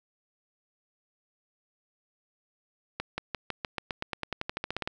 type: accelerating click train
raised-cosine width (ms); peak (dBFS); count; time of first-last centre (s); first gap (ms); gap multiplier
0.3; -15; 19; 3-4.875; 180; 0.93
effects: none